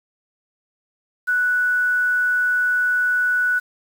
sine tone with quantisation, 1480 Hz, F#6, in tune, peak -16 dBFS, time 1.27-3.6 s, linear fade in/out 20 ms, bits 7, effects none

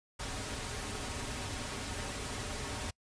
pink noise with comb filter, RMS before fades -39 dBFS, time 0.19-2.91 s, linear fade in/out 10 ms, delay 5.9 ms, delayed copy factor -0.55, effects noise-tail reverb RT60 0.1 s tail -26 dB re dry + resampled to 22050 Hz

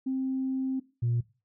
sine tone pair in turn, 263.2 / 118.81 Hz, C4 / A#2, +10 / +33 cents, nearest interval octave + major second, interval 1377 cents, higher first, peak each -26 / -23 dBFS, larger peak second, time 0.06-0.8 / 1.02-1.21 s, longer first, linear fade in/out 10 ms, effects noise-tail reverb RT60 0.3 s tail -18 dB re dry + tanh soft clip ceiling -21 dBFS

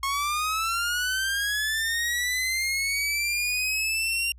sawtooth linear sweep, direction up, 1084 to 2783 Hz, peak -21 dBFS, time 0.03-4.32 s, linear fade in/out 2 ms, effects added 60 Hz sine -45 dBFS peak until 4.38 s + resampled to 32000 Hz

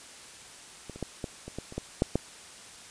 clicks, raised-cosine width 2 ms, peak -26 / -29 / -18 / -19 / -26 / -21 / -29 / -18 / -9 / -11 dBFS, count 10, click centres 0.897 / 0.96 / 1.027 / 1.242 / 1.48 / 1.586 / 1.724 / 1.78 / 2.021 / 2.156 s, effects white hiss -48 dBFS RMS until 2.9 s + resampled to 22050 Hz

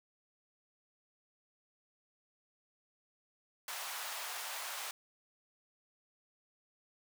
pink high-pass noise, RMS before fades -42 dBFS, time 3.68-4.91 s, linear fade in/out 2 ms, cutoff 730 Hz, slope 24 dB/octave, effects none

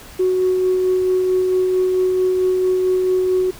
sine tone with tremolo, 370 Hz, F#4, in tune, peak -12 dBFS, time 0.19-3.51 s, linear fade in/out 10 ms, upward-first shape sine, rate 4.5 Hz, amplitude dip 25%, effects tanh soft clip ceiling -9 dBFS + pink hiss -40 dBFS RMS until 3.59 s

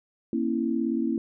sine chord, A# diminished, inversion none, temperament equal with one note detuned, 233.1 / 271.9 / 329.6 Hz, A#3 / C#4 / E4, 0 / -33 / 0 cents, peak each -27 / -29 / -28 dBFS, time 0.33-1.18 s, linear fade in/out 2 ms, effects none

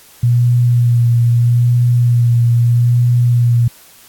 sine tone with vibrato, 120 Hz, B2, 49 cents flat, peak -8 dBFS, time 0.23-3.68 s, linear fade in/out 5 ms, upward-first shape sine, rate 0.78 Hz, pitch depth 22 cents each way, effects white hiss -43 dBFS RMS until 4.08 s + AAC 64 kbps

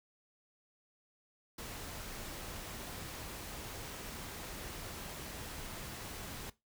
pink noise, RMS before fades -45 dBFS, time 1.58-6.5 s, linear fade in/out 5 ms, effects noise-tail reverb RT60 0.2 s tail -18 dB re dry

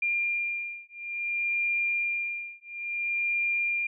sine beating tone pair, 2397 / 2397.58 Hz, D7 / D7, +35 / +35 cents, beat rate 0.58 Hz, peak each -30 dBFS, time 0.02-3.87 s, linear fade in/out 5 ms, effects none

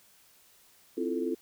sine chord, F major seventh, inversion second, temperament equal, 261.6 / 329.6 / 349.2 / 440 Hz, C4 / E4 / F4 / A4, 0 / 0 / 0 / 0 cents, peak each -34 dBFS, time 0.97-1.35 s, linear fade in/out 10 ms, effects white hiss -61 dBFS RMS until 1.41 s

